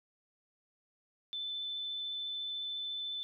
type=tone with vibrato; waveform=sine; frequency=3520 Hz; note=A7; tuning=in tune; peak=-36 dBFS; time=1.33-3.23 s; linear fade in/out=0 ms; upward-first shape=sine; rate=14 Hz; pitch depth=8 cents each way; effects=none